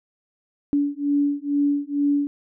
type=beating tone pair; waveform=sine; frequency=285.6 / 287.8 Hz; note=D4 / D4; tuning=-48 / -35 cents; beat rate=2.2 Hz; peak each=-22 dBFS; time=0.73-2.27 s; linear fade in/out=0 ms; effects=none